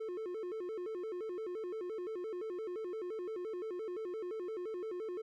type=tone with vibrato; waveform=triangle; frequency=397.3 Hz; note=G4; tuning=23 cents sharp; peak=-36 dBFS; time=0-5.22 s; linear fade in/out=10 ms; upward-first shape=square; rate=5.8 Hz; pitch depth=180 cents each way; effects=none